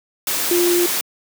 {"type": "tone in noise", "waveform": "sine", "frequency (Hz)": 349.7, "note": "F4", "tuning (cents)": 2, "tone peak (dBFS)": -14, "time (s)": [0.51, 0.86], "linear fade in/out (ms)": 2, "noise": "white", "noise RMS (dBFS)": -21, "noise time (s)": [0.27, 1.01], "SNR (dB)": 4, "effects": ["high-pass 200 Hz 12 dB/octave"]}